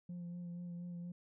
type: tone with vibrato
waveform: sine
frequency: 174.61 Hz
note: F3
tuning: in tune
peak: -40 dBFS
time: 0.09-1.12 s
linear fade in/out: 5 ms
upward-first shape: sine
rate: 4.2 Hz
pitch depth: 20 cents each way
effects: tanh soft clip ceiling -41 dBFS